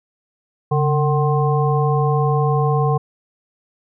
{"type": "harmonic tone with a mistuned harmonic", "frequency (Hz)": 151.1, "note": "D3", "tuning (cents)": 50, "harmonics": [1, 3, 5, 7], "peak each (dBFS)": [-16, -21, -23, -24], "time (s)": [0.71, 2.98], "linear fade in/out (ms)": 10, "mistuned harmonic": 1, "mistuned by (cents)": -120, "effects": []}